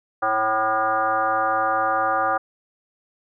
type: tone with frequency modulation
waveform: sine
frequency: 987.8 Hz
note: B5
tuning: in tune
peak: -18 dBFS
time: 0.22-2.38 s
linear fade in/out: 10 ms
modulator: 220 Hz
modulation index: 2
effects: none